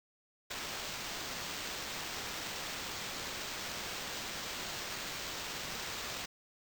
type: noise with sample-and-hold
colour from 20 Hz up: white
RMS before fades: -41 dBFS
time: 0.5-6.26 s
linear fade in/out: 10 ms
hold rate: 11025 Hz
effects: none